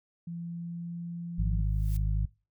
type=tone with pitch glide; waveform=sine; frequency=170 to 171.18 Hz; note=F3 to F3; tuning=-46 to -34 cents; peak=-35 dBFS; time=0.27-1.61 s; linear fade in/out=5 ms; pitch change=+12 cents; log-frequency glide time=0.38-0.96 s
type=harmonic tone; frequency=51.91 Hz; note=G#1; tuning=in tune; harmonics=1 / 2 / 3; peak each=-26 / -32 / -36 dBFS; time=1.38-2.26 s; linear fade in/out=10 ms
type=noise with exponential growth; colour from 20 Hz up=blue; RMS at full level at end=-44 dBFS; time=1.63-1.97 s; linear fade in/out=5 ms; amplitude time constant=72 ms
effects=noise-tail reverb RT60 0.3 s tail -23 dB re dry